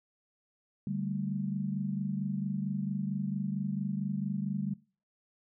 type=chord; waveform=sine; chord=D suspended fourth; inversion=none; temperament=just; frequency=146.83 / 195.78 / 220.2 Hz; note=D3 / G3 / A3; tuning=0 / -2 / +2 cents; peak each=-36 / -33 / -39 dBFS; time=0.87-4.74 s; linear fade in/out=2 ms; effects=noise-tail reverb RT60 0.4 s tail -23 dB re dry